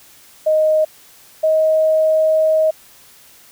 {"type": "tone pair in turn", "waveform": "sine", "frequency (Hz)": [622.3, 629.9], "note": ["D#5", "D#5"], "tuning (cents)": [0, 21], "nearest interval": "unison", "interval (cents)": 21, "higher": "second", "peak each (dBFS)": -11, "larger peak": "neither", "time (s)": [[0.46, 0.85], [1.43, 2.71]], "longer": "second", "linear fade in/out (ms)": 10, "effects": ["white hiss -46 dBFS RMS until 3.51 s"]}